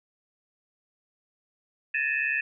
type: tone cluster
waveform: sine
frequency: 1716 / 1816 / 2493 / 2632 Hz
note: A6 / A#6 / D#7 / E7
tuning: -44 / -46 / +3 / -3 cents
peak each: -30 dBFS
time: 1.94-2.41 s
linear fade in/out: 5 ms
effects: none